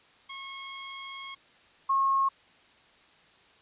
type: tone pair in turn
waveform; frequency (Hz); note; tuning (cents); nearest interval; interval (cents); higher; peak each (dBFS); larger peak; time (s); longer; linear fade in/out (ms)
5% pulse / sine; 1089 / 1085.2; C#6 / C#6; -31 / -37; unison; 6; first; -22; neither; 0.29-1.35 / 1.89-2.29; first; 10
effects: white hiss -59 dBFS RMS until 3.61 s + resampled to 8000 Hz